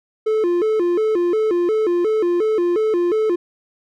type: tone with vibrato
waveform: triangle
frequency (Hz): 390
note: G4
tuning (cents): -9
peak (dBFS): -13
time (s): 0.26-3.36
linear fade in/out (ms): 10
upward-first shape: square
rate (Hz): 2.8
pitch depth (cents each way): 190
effects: none